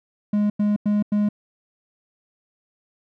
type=tone bursts; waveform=triangle; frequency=207.7 Hz; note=G#3; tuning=in tune; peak=-15 dBFS; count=4; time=0.33-1.289 s; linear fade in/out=5 ms; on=170 ms; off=93 ms; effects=none